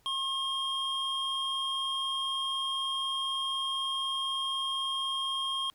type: tone pair together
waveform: triangle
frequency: 1074 / 3222 Hz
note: C6 / G7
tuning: +45 / +47 cents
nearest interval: octave + perfect fifth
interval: 1902 cents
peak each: -33 / -29 dBFS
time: 0.06-5.7 s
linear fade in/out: 0 ms
effects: pink hiss -67 dBFS RMS until 5.74 s